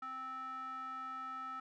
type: tone with band-pass filter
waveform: square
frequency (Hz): 261.6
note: C4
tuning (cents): 0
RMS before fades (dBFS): -44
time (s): 0.02-1.6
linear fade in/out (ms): 5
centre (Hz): 1300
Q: 6
effects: none